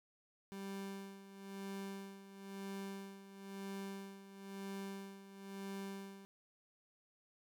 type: tone with tremolo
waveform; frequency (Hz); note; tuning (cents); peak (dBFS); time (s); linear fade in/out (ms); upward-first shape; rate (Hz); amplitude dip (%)
30% pulse; 196; G3; 0; -40; 0.52-6.25; 0; sine; 1; 75
effects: none